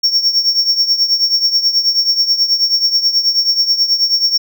triangle tone with tremolo, 5490 Hz, F8, 31 cents flat, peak -6 dBFS, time 0.03-4.38 s, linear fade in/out 10 ms, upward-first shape triangle, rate 9.3 Hz, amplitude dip 80%, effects none

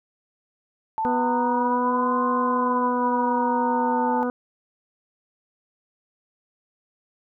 sine linear two-way sweep, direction up then down, 880 to 1046.5 to 880 Hz, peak -22 dBFS, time 0.98-4.23 s, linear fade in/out 0 ms, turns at 2.26 s
harmonic tone, 246.9 Hz, B3, in tune, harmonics 1 / 2 / 3 / 4 / 5 / 6, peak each -25 / -27 / -35 / -34 / -35 / -37 dBFS, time 1.05-4.3 s, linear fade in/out 0 ms
effects none

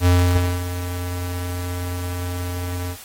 square tone with ADSR envelope, 89 Hz, F2, 33 cents sharp, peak -12 dBFS, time 0-2.97 s, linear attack 62 ms, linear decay 560 ms, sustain -13 dB, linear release 73 ms, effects white hiss -40 dBFS RMS until 3.04 s + AAC 48 kbps

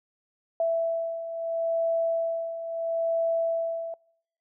sine beating tone pair, 662 / 662.75 Hz, E5 / E5, +7 / +9 cents, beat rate 0.75 Hz, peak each -31 / -25 dBFS, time 0.6-3.94 s, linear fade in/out 2 ms, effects noise-tail reverb RT60 0.7 s tail -26 dB re dry

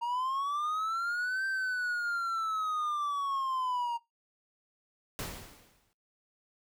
triangle linear two-way sweep, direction up then down, 932.3 to 1568 to 932.3 Hz, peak -28 dBFS, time 0.01-3.98 s, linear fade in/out 20 ms, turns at 1.46 s
pink noise with exponential decay, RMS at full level -36 dBFS, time 5.19-5.93 s, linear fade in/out 0 ms, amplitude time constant 160 ms
effects noise-tail reverb RT60 0.2 s tail -21 dB re dry

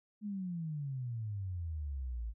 sine exponential sweep, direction down, 214.5 to 53.3 Hz, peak -36 dBFS, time 0.21-2.34 s, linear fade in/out 50 ms, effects none

